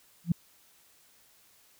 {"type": "tone with exponential growth", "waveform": "sine", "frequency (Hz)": 170, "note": "F3", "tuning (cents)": -46, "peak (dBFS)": -17, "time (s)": [0.24, 0.32], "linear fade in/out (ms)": 5, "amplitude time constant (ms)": 16, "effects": ["white hiss -62 dBFS RMS until 1.79 s"]}